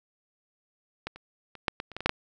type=clicks; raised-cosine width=0.3 ms; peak=-17 / -29 / -28 / -8 / -17 / -28 / -19 / -20 / -7 / -8 dBFS; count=10; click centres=1.07 / 1.16 / 1.553 / 1.682 / 1.801 / 1.917 / 1.966 / 2.006 / 2.06 / 2.094 s; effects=none

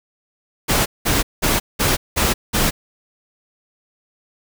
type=noise bursts; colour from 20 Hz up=pink; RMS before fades=-17 dBFS; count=6; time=0.68-2.71 s; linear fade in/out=20 ms; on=180 ms; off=190 ms; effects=none

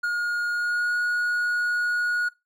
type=tone with pitch glide; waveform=triangle; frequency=1431 to 1449.3 Hz; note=F6 to F#6; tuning=+42 to -36 cents; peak=-20 dBFS; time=0.03-2.29 s; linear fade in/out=10 ms; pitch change=+22 cents; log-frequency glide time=0.5-0.97 s; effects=noise-tail reverb RT60 0.2 s tail -20 dB re dry

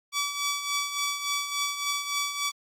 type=tone with tremolo; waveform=10% pulse; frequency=1147 Hz; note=D6; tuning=41 cents flat; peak=-16 dBFS; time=0.12-2.52 s; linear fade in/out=50 ms; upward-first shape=triangle; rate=3.5 Hz; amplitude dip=65%; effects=AAC 48 kbps

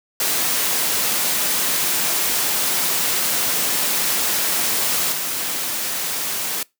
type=noise with level steps; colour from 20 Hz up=white; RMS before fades=-20 / -24 dBFS; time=0.2-6.63 s; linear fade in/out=2 ms; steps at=5.12 s; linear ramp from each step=2 ms; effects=noise-tail reverb RT60 0.2 s tail -23 dB re dry + high-pass 150 Hz 12 dB/octave

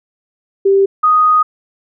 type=tone pair in turn; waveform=sine; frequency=392 / 1244.5 Hz; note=G4 / D#6; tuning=0 / 0 cents; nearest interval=octave + minor sixth; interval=2000 cents; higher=second; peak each=-7 dBFS; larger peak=neither; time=0.65-0.86 / 1.03-1.43 s; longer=second; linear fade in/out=10 ms; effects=none

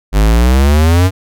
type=exponential sweep; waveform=square; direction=up; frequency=49 to 95.4 Hz; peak=-7 dBFS; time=0.12-1.11 s; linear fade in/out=50 ms; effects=none

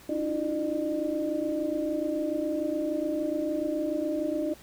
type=tone cluster; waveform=sine; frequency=291.1 / 318 / 348 / 604 Hz; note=D4 / D#4 / F4 / D5; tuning=-15 / +38 / -6 / +48 cents; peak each=-33 / -30 / -37 / -31 dBFS; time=0.09-4.54 s; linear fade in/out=5 ms; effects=pink hiss -52 dBFS RMS until 4.62 s

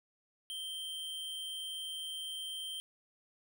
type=tone with amplitude modulation; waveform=square; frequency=3136 Hz; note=G7; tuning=in tune; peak=-38 dBFS; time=0.5-2.8 s; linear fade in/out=0 ms; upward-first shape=sine; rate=161 Hz; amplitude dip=35%; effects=none

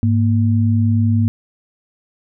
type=tone pair together; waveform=sine; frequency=103.3 / 233.1 Hz; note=G#2 / A#3; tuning=-9 / 0 cents; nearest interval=octave + major second; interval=1409 cents; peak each=-13 / -17 dBFS; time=0.03-1.28 s; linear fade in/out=0 ms; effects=none

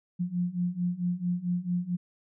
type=beating tone pair; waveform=sine; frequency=174.7 / 179.2 Hz; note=F3 / F3; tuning=+1 / +45 cents; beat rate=4.5 Hz; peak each=-31 / -29 dBFS; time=0.19-1.97 s; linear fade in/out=20 ms; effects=none

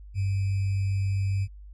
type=tone with sample-and-hold; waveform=sine; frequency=97.6 Hz; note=G2; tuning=7 cents flat; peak=-23 dBFS; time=0.14-1.48 s; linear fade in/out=50 ms; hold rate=2450 Hz; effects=added 50 Hz sine -42 dBFS peak until 1.73 s + resampled to 22050 Hz

